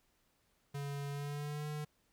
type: tone with pitch glide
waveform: square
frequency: 141.7 to 150.04 Hz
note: C#3 to D3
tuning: +38 to +37 cents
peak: -39 dBFS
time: 0.74-1.85 s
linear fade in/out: 10 ms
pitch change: +99 cents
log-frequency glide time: 1.1-1.67 s
effects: pink hiss -75 dBFS RMS until 2.12 s